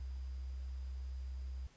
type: tone with sample-and-hold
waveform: sine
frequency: 65 Hz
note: C2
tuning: 11 cents flat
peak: -40 dBFS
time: 0-1.67 s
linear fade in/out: 5 ms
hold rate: 4900 Hz
effects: pink hiss -66 dBFS RMS until 1.76 s + resampled to 16000 Hz